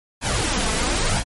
pink noise with flanger, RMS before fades -21 dBFS, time 0.21-1.24 s, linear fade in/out 50 ms, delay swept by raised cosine 1.2 to 4.6 ms, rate 1 Hz, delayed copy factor +0.55, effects MP3 48 kbps

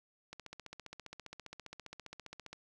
click train, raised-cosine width 0.2 ms, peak -29 dBFS, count 34, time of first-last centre 0.33-2.53 s, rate 15 Hz, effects none

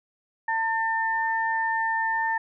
sine tone pair together, 899 / 1798 Hz, A5 / A6, +37 / +37 cents, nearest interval octave, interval 1200 cents, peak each -25 / -26 dBFS, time 0.48-2.38 s, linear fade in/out 5 ms, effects none

